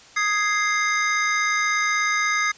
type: chord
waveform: square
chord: Ab major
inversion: second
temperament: equal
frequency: 1244.5 / 1661.2 / 2093 Hz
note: Eb6 / Ab6 / C7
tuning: 0 / 0 / 0 cents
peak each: -25 / -27 / -23 dBFS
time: 0.16-2.52 s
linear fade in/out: 10 ms
effects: white hiss -48 dBFS RMS until 2.57 s + resampled to 16000 Hz